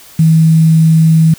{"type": "tone with quantisation", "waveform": "sine", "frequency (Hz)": 160.7, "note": "E3", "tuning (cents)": -44, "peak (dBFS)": -4, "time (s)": [0.19, 1.34], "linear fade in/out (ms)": 5, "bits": 5, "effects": ["white hiss -38 dBFS RMS until 1.38 s"]}